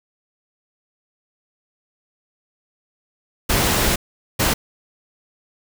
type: noise bursts at uneven times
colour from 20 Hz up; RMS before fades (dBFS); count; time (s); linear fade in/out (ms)
pink; -18; 2; 3.49-3.96 / 4.39-4.54; 10
effects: none